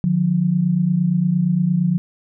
sine tone pair together, 150.7 / 179.37 Hz, D3 / F3, +45 / +47 cents, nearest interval minor third, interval 302 cents, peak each -20 / -16 dBFS, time 0.04-1.98 s, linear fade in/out 0 ms, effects none

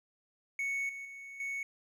triangle tone with level steps, 2217 Hz, C#7, in tune, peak -30 / -39 / -43 / -33 dBFS, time 0.59-1.63 s, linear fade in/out 2 ms, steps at 0.89 / 1.05 / 1.4 s, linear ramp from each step 2 ms, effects none

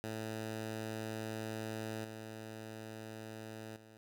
10% pulse tone with level steps, 110 Hz, A2, in tune, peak -31 / -37 / -48 dBFS, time 0.04-3.97 s, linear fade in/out 0 ms, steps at 2.04 / 3.76 s, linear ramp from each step 5 ms, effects none

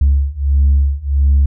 sine beating tone pair, 69 / 70.5 Hz, C#2 / C#2, -7 / +30 cents, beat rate 1.5 Hz, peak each -12 / -11 dBFS, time 0.01-1.46 s, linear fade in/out 5 ms, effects tanh soft clip ceiling -5 dBFS

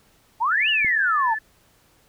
sine exponential two-way sweep, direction up then down, 851 to 2968 to 851 Hz, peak -18 dBFS, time 0.4-1.35 s, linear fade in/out 20 ms, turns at 0.69 s
sine tone, 1745 Hz, A6, 15 cents flat, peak -25 dBFS, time 0.51-1.39 s, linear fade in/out 10 ms
click, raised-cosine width 3 ms, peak -23 dBFS, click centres 0.847 s
effects pink hiss -59 dBFS RMS until 2.08 s

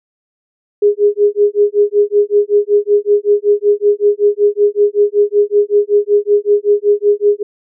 sine tone with tremolo, 412.1 Hz, G#4, 13 cents flat, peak -5 dBFS, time 0.82-7.43 s, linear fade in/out 5 ms, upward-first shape sine, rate 5.3 Hz, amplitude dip 100%, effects none

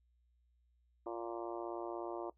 harmonic tone, 116.54 Hz, A#2, in tune, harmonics 3 / 4 / 5 / 6 / 7 / 8 / 9 / 10, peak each -42 / -49 / -46 / -48 / -53 / -50 / -53 / -55 dBFS, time 1.06-2.3 s, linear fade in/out 5 ms, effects noise-tail reverb RT60 0.1 s tail -17 dB re dry + added 60 Hz sine -70 dBFS peak until 2.37 s

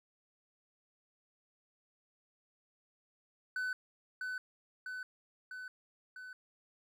triangle tone with echo, 1506 Hz, F#6, 30 cents sharp, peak -32 dBFS, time 3.56-3.73 s, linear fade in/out 2 ms, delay 650 ms, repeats 4, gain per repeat -3 dB, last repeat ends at 6.33 s, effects none

